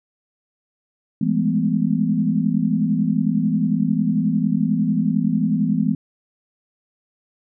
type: tone cluster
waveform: sine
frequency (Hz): 166.8 / 204.2 / 215.3 / 251.2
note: E3 / G#3 / A3 / B3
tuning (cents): +21 / -29 / -37 / +30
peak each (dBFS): -22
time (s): 1.21-5.95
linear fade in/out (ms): 5
effects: none